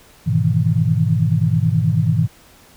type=chord; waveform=sine; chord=E major seventh; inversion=first; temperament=equal; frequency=103.83 / 123.47 / 155.56 / 164.81 Hz; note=G#2 / B2 / D#3 / E3; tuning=0 / 0 / 0 / 0 cents; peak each=-19 dBFS; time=0.26-2.28 s; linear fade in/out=20 ms; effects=pink hiss -48 dBFS RMS until 2.76 s